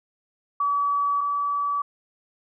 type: tone pair in turn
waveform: sine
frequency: 1143 / 1147.5 Hz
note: D6 / D6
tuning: -47 / -40 cents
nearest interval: unison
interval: 7 cents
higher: second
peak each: -20 / -22 dBFS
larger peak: first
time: 0.6-1.21 / 1.21-1.82 s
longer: neither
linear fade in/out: 5 ms
effects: none